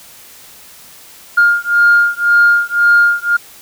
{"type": "beating tone pair", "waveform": "sine", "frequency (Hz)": [1411, 1412.9], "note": ["F6", "F6"], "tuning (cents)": [17, 20], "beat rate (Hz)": 1.9, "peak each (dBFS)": -10, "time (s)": [1.37, 3.37], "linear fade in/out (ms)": 10, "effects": ["tanh soft clip ceiling -1 dBFS", "white hiss -39 dBFS RMS until 3.61 s"]}